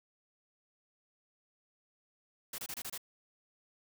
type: noise bursts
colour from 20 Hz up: white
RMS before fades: -41 dBFS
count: 6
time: 2.53-2.978 s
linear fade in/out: 5 ms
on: 53 ms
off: 26 ms
effects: none